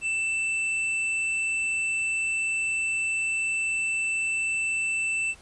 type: tone with tanh clipping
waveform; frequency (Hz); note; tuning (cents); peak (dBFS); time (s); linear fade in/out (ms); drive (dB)
sine; 2659; E7; +14; -26; 0.01-5.35; 50; 10
effects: pink hiss -53 dBFS RMS until 5.41 s + resampled to 24000 Hz